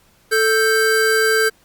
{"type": "tone pair together", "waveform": "square", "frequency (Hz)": [440, 1572.3], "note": ["A4", "G6"], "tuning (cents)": [0, 5], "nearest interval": "octave + minor seventh", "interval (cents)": 2205, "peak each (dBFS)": -17, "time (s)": [0.31, 1.5], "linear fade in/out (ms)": 20, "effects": ["pink hiss -55 dBFS RMS until 1.64 s", "Opus 48 kbps"]}